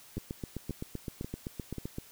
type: two click trains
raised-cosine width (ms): 3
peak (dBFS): -24 / -23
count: 4 / 15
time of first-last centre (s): 0.17-1.783 / 0.18-1.984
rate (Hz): 1.86 / 7.76
effects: white hiss -55 dBFS RMS until 2.11 s